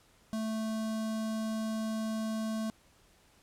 square tone with notch filter, 220 Hz, A3, in tune, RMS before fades -34 dBFS, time 0.33-2.7 s, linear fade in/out 0 ms, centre 2200 Hz, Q 1.3, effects pink hiss -64 dBFS RMS until 3.42 s + low-pass 12000 Hz 12 dB/octave

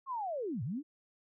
sine linear two-way sweep, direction down then up, 1108.7 to 102.2 to 318.3 Hz, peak -34 dBFS, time 0.06-0.83 s, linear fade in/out 50 ms, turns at 0.63 s, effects none

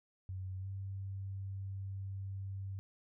sine tone with pitch glide, 93.9 to 97.16 Hz, F#2 to G2, +26 to -15 cents, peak -39 dBFS, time 0.29-2.79 s, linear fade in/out 0 ms, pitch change +59 cents, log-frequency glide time 0.59-0.67 s, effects none

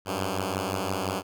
5% pulse beating tone pair, 92.5 / 98.3 Hz, F#2 / G2, 0 / +5 cents, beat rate 5.8 Hz, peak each -19 dBFS, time 0.05-1.23 s, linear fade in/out 50 ms, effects none

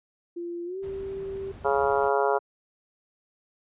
sine tone with pitch glide, 344.7 to 389.2 Hz, F4 to G4, -23 to -12 cents, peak -31 dBFS, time 0.36-1.52 s, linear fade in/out 10 ms, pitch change +211 cents, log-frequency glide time 0.65-0.8 s
brown noise, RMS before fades -41 dBFS, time 0.82-2.1 s, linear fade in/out 20 ms
harmonic tone, 139 Hz, C#3, 5 cents sharp, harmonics 3 / 4 / 5 / 6 / 7 / 8 / 9 / 10, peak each -25 / -28 / -28 / -30 / -29 / -35 / -36 / -33 dBFS, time 1.64-2.39 s, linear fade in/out 20 ms
effects high-pass 60 Hz 12 dB/octave + resampled to 8000 Hz

